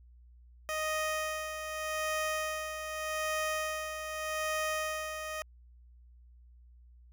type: tone with tremolo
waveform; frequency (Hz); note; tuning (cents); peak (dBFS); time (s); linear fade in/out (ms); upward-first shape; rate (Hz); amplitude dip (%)
15% pulse; 622.3; D#5; 0; -24; 0.69-5.42; 0; sine; 0.83; 55
effects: added 60 Hz sine -54 dBFS peak until 7.12 s